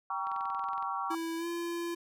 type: chord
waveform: sine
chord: G diminished seventh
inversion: none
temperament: just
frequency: 784 / 940.8 / 1128.9 / 1354.7 Hz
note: G5 / Bb5 / Db6 / Fb6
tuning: 0 / +16 / +31 / +47 cents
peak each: -38 / -38 / -35 / -40 dBFS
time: 0.1-1.15 s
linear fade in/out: 2 ms
type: click train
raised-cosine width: 0.3 ms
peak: -35 dBFS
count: 13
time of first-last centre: 0.27-0.826 s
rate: 21.6 Hz
type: tone with pitch glide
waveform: square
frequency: 329.6 to 341.6 Hz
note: E4 to F4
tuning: 0 to -38 cents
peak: -34 dBFS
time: 1.1-1.95 s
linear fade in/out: 10 ms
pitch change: +62 cents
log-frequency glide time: 1.37-1.47 s
effects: none